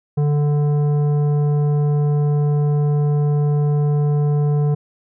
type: tone with tanh clipping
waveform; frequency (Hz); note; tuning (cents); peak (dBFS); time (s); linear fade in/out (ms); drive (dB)
triangle; 146.83; D3; 0; -16; 0.17-4.75; 10; 15
effects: none